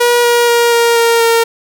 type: tone with pitch steps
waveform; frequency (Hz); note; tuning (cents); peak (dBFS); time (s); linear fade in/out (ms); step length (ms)
sawtooth; 480.8 / 476.7 / 472.5 / 468.5 / 464.4 / 460.4; B4 / A#4 / A#4 / A#4 / A#4 / A#4; -46 / +39 / +23 / +9 / -7 / -22; -4; 0-1.44; 10; 240
effects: none